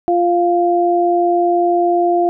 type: tone pair together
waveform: sine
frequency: 348.2 / 698 Hz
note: F4 / F5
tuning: -5 / -1 cents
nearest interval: octave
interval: 1204 cents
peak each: -14 dBFS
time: 0.08-2.29 s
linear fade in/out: 0 ms
effects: none